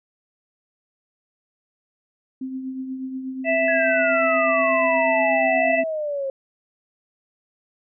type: tone with tremolo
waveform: sine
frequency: 261.6 Hz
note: C4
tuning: in tune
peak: -25 dBFS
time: 2.41-5.84 s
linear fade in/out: 5 ms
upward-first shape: triangle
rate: 8.3 Hz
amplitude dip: 50%
type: harmonic tone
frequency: 659.3 Hz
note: E5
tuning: in tune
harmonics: 1 / 3 / 4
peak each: -19 / -24 / -25 dBFS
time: 3.44-5.84 s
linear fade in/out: 50 ms
type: exponential sweep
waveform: sine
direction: down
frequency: 1700 to 533 Hz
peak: -23 dBFS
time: 3.68-6.3 s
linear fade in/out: 2 ms
effects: none